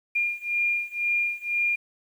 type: beating tone pair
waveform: sine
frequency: 2408 / 2410 Hz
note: D7 / D7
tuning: +43 / +44 cents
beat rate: 2 Hz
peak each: -27 / -26 dBFS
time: 0.15-1.76 s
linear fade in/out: 10 ms
effects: 9-bit